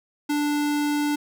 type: tone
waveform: square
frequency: 293.7 Hz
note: D4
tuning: in tune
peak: -22 dBFS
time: 0.29-1.16 s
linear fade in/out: 10 ms
effects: none